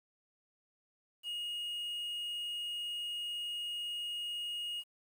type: tone with quantisation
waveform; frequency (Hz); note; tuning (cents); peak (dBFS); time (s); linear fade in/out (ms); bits
triangle; 2871; F7; +47; -35; 1.23-4.84; 50; 10
effects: none